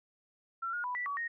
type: tone with pitch steps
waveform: sine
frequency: 1355 / 1433 / 991 / 1965 / 1135 / 1863 Hz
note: E6 / F6 / B5 / B6 / C#6 / A#6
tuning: +47 / +44 / +6 / -9 / +41 / -2 cents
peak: -33 dBFS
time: 0.62-1.28 s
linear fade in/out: 10 ms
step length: 110 ms
effects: none